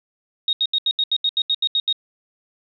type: tone bursts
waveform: sine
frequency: 3743 Hz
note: A#7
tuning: 6 cents sharp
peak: -16 dBFS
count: 12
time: 0.48-1.927 s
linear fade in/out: 2 ms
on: 50 ms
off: 77 ms
effects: none